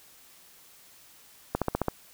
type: click train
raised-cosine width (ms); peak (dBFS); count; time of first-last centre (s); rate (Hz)
1; -11; 6; 1.55-1.883; 15
effects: white hiss -55 dBFS RMS until 2.13 s